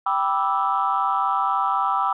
sine chord, E minor seventh, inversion first, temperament equal with one note detuned, 784 / 982.1 / 1174.7 / 1318.5 Hz, G5 / B5 / D6 / E6, 0 / -10 / 0 / 0 cents, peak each -24 dBFS, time 0.06-2.13 s, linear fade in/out 5 ms, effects tanh soft clip ceiling -10 dBFS

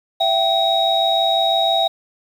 sine tone cluster, 668 / 774 / 3791 Hz, E5 / G5 / A#7, +23 / -22 / +28 cents, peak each -18 dBFS, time 0.2-1.88 s, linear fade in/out 10 ms, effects tanh soft clip ceiling -6 dBFS + 7-bit

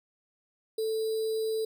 sine tone with sample-and-hold, 441.5 Hz, A4, 6 cents sharp, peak -27 dBFS, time 0.78-1.65 s, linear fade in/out 5 ms, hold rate 4410 Hz, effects none

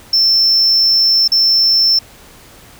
sine tone with dropouts, 5350 Hz, E8, 25 cents sharp, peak -6 dBFS, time 0.13-1.99 s, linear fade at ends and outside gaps 5 ms, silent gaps 1.278-1.318 s, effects tanh soft clip ceiling -7 dBFS + pink hiss -41 dBFS RMS until 2.79 s

